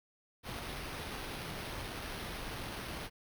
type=noise with sample-and-hold; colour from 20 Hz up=pink; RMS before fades=-42 dBFS; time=0.43-3.1 s; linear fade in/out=50 ms; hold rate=7350 Hz; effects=none